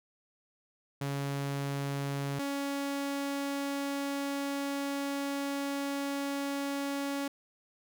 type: tone pair in turn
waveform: sawtooth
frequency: 140 / 280 Hz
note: C#3 / C#4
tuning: +18 / +18 cents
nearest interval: octave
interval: 1200 cents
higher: second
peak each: -28 dBFS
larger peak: neither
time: 1.01-2.39 / 2.39-7.28 s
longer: second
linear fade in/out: 5 ms
effects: none